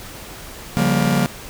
45% pulse chord, G half-diminished seventh, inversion second, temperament just, 141.12 / 176.4 / 196 / 235.2 Hz, Db3 / F3 / G3 / Bb3, +31 / +18 / 0 / +16 cents, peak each -21 dBFS, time 0.77-1.26 s, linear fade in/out 0 ms, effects pink hiss -36 dBFS RMS until 1.49 s

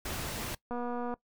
pink noise, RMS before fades -37 dBFS, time 0.05-0.55 s, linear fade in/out 5 ms
click train, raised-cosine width 1 ms, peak -24 dBFS, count 105, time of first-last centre 0.71-1.14 s, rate 242 Hz
effects noise-tail reverb RT60 0.1 s tail -20 dB re dry

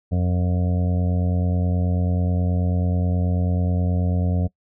harmonic tone, 89.3 Hz, F2, 39 cents sharp, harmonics 1 / 2 / 3 / 5 / 6 / 7 / 8, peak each -19 / -24 / -32 / -36 / -37 / -37 / -40 dBFS, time 0.11-4.48 s, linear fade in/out 20 ms, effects noise-tail reverb RT60 0.1 s tail -23 dB re dry

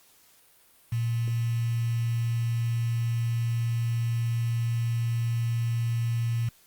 sine tone with quantisation, 116.54 Hz, A#2, in tune, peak -24 dBFS, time 0.92-6.49 s, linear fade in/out 5 ms, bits 7, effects white hiss -59 dBFS RMS until 6.66 s + Opus 48 kbps

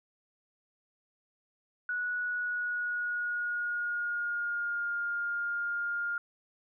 sine tone with pitch glide, 1467 to 1410.5 Hz, F#6 to F6, -15 to +17 cents, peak -30 dBFS, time 1.89-6.18 s, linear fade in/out 2 ms, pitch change -68 cents, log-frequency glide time 2.2-4.95 s, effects none

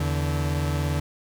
40% pulse tone pair together, 81 / 144.33 Hz, E2 / D3, -30 / -30 cents, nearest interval minor seventh, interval 1000 cents, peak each -25 dBFS, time 0-1 s, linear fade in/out 5 ms, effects none

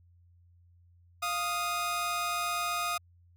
sawtooth tone pair together, 698.5 / 1242 Hz, F5 / D#6, 0 / -3 cents, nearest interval minor seventh, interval 997 cents, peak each -32 / -27 dBFS, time 1.22-2.98 s, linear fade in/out 10 ms, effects added 87 Hz sine -58 dBFS peak until 3.36 s

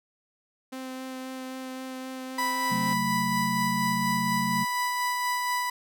sawtooth tone with vibrato, 259.9 Hz, C4, 11 cents flat, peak -31 dBFS, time 0.72-2.94 s, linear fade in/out 10 ms, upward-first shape sine, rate 3.8 Hz, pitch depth 9 cents each way
30% pulse tone with tremolo, 987.8 Hz, B5, in tune, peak -22 dBFS, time 2.38-5.7 s, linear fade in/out 5 ms, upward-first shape sine, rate 4.2 Hz, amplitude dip 25%
sine chord, F# diminished, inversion second, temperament just, 133.2 / 185 / 222 Hz, C3 / F#3 / A3, +31 / 0 / +16 cents, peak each -35 / -31 / -30 dBFS, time 2.7-4.65 s, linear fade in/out 20 ms
effects none

